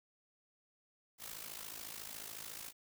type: noise with amplitude modulation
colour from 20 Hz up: white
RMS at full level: -44 dBFS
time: 1.18-2.73 s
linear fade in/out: 50 ms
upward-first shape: sine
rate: 54 Hz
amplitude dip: 75%
effects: none